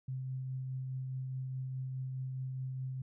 sine tone with tremolo, 130.5 Hz, C3, 4 cents flat, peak -35 dBFS, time 0.08-3.02 s, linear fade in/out 5 ms, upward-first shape triangle, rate 4.8 Hz, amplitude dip 25%, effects none

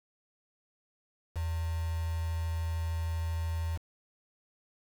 sine tone with quantisation, 82.41 Hz, E2, in tune, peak -30 dBFS, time 1.35-3.78 s, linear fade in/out 20 ms, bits 7, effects none

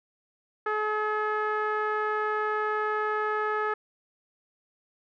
sawtooth tone with low-pass filter, 426.6 Hz, G#4, 46 cents sharp, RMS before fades -28 dBFS, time 0.66-3.74 s, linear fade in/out 5 ms, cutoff 1500 Hz, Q 6.5, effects none

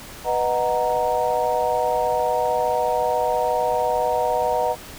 sine chord, B major seventh, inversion none, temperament equal, 493.9 / 622.3 / 740 / 932.3 Hz, B4 / D#5 / F#5 / A#5, 0 / 0 / 0 / 0 cents, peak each -24 dBFS, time 0.24-4.76 s, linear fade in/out 50 ms, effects pink hiss -39 dBFS RMS until 4.98 s

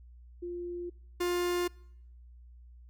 sine / 45% pulse tone pair in turn, 350 / 353.2 Hz, F4 / F4, +4 / +20 cents, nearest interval unison, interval 16 cents, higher second, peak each -35 / -28 dBFS, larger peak second, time 0.42-0.9 / 1.2-1.68 s, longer neither, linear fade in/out 10 ms, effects noise-tail reverb RT60 0.8 s tail -26 dB re dry + added 60 Hz sine -50 dBFS peak until 2.89 s

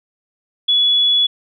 sine tone, 3400 Hz, G#7, 40 cents sharp, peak -11 dBFS, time 0.68-1.27 s, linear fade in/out 10 ms, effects none

